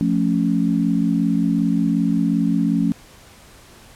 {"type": "chord", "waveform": "sine", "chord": "F augmented", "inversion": "none", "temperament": "equal", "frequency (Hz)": [174.61, 220, 277.2], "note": ["F3", "A3", "C#4"], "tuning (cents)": [0, 0, 0], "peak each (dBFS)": -20, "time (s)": [0.01, 2.92], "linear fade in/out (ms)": 0, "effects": ["pink hiss -46 dBFS RMS until 3.95 s", "low-pass 12000 Hz 12 dB/octave"]}